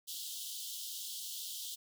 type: high-pass noise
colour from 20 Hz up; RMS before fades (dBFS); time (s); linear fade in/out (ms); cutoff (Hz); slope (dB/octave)
pink; -43; 0.07-1.76; 20; 3000; 96
effects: none